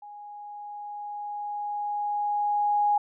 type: tone with level ramp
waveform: sine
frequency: 827 Hz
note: G#5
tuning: 8 cents flat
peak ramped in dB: -41 to -19 dBFS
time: 0.02-2.98 s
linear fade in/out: 5 ms
effects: none